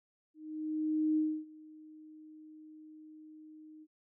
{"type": "tone with ADSR envelope", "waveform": "sine", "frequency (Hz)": 310, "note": "D#4", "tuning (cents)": -6, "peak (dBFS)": -26, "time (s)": [0.34, 3.87], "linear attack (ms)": 830, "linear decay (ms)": 280, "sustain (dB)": -24, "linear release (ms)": 46, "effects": []}